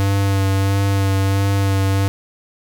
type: tone with vibrato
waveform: square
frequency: 98 Hz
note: G2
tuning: in tune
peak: -15 dBFS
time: 0-2.08 s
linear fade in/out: 0 ms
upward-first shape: sine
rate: 1.5 Hz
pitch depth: 18 cents each way
effects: none